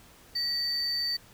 triangle tone pair together, 1923 / 4574 Hz, B6 / D8, -47 / -47 cents, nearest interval octave + minor third, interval 1500 cents, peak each -36 / -25 dBFS, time 0.35-1.17 s, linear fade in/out 10 ms, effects tanh soft clip ceiling -23 dBFS + pink hiss -55 dBFS RMS until 1.33 s

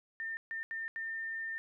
sine tone bursts at uneven times, 1806 Hz, A6, 45 cents sharp, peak -36 dBFS, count 4, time 0.2-0.37 / 0.51-0.63 / 0.71-0.88 / 0.96-1.58 s, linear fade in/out 0 ms, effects none

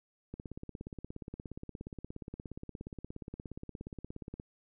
click train, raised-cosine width 3 ms, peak -29 dBFS, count 70, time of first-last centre 0.34-4.399 s, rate 17 Hz, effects none

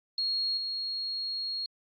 sine tone with level steps, 4290 Hz, C8, 42 cents sharp, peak -27 / -31 dBFS, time 0.18-1.66 s, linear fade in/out 2 ms, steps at 0.57 s, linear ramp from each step 5 ms, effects AAC 32 kbps

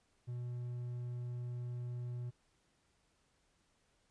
triangle tone, 122 Hz, B2, 21 cents flat, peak -37 dBFS, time 0.27-2.31 s, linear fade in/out 20 ms, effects pink hiss -75 dBFS RMS until 4.1 s + resampled to 22050 Hz

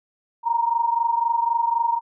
sine tone pair together, 927 / 950.9 Hz, A#5 / A#5, -10 / +34 cents, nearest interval unison, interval 44 cents, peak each -20 / -23 dBFS, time 0.43-2.01 s, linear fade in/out 50 ms, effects none

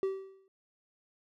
triangle tone with exponential decay, 385.5 Hz, G4, 29 cents flat, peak -24 dBFS, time 0.03-0.48 s, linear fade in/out 1 ms, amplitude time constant 96 ms, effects none

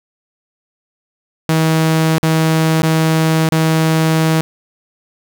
sawtooth tone with dropouts, 160 Hz, D#3, 49 cents sharp, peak -7 dBFS, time 1.49-4.41 s, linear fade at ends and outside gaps 0 ms, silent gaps 2.182-2.231 / 2.82-2.832 / 3.489-3.521 s, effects none

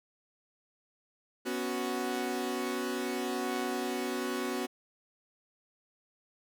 sawtooth chord, B suspended second, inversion none, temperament equal, 246.9 / 277.2 / 370 Hz, B3 / C#4 / F#4, 0 / 0 / 0 cents, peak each -32 / -34 / -31 dBFS, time 1.45-4.67 s, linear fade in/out 20 ms, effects none

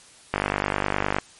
click train, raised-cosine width 0.5 ms, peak -6 dBFS, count 43, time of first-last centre 0.34-1.185 s, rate 49.7 Hz, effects white hiss -50 dBFS RMS until 1.39 s + MP3 48 kbps

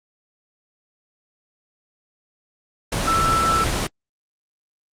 sine tone in noise, 1329 Hz, E6, 14 cents sharp, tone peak -17 dBFS, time 3.07-3.64 s, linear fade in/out 5 ms, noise pink, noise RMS -22 dBFS, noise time 2.92-3.87 s, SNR +2 dB, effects low-pass 9000 Hz 12 dB/octave + Opus 24 kbps

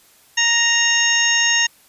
harmonic tone with a mistuned harmonic, 932.3 Hz, A#5, in tune, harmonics 1 / 2 / 3 / 4 / 6 / 7, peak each -29 / -18 / -19 / -25 / -24 / -20 dBFS, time 0.37-1.67 s, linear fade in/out 10 ms, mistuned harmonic 6, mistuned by -48 cents, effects white hiss -52 dBFS RMS until 1.88 s + resampled to 32000 Hz

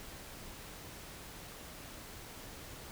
silence, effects pink hiss -49 dBFS RMS until 2.91 s

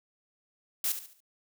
blue noise with echo, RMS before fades -29 dBFS, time 0.84-0.92 s, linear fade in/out 2 ms, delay 71 ms, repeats 4, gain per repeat -9 dB, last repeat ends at 1.204 s, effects none

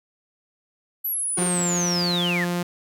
sine linear sweep, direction down, 11970 to 1648 Hz, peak -23 dBFS, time 1.04-2.45 s, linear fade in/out 10 ms
40% pulse tone bursts, 370 Hz, F#4, in tune, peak -26 dBFS, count 3, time 1.37-1.478 s, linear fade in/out 5 ms, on 22 ms, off 21 ms
sawtooth tone with pitch glide, 178.4 to 175.44 Hz, F3 to F3, +37 to +8 cents, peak -19 dBFS, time 1.38-2.63 s, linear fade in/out 5 ms, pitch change -29 cents, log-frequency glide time 1.5-1.66 s
effects none

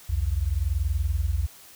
sine tone pair together, 61.74 / 82.41 Hz, B1 / E2, 0 / 0 cents, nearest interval perfect fourth, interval 500 cents, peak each -25 dBFS, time 0.09-1.47 s, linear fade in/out 10 ms, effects white hiss -49 dBFS RMS until 1.75 s

